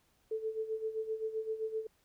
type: tone with tremolo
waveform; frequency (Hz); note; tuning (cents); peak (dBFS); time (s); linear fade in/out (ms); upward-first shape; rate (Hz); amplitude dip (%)
sine; 440; A4; 0; -31; 0.31-1.87; 5; sine; 7.7; 75
effects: pink hiss -72 dBFS RMS until 2.04 s